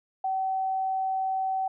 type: tone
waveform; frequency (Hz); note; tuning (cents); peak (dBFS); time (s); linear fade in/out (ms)
sine; 763; G5; -47; -25; 0.24-1.68; 5
effects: none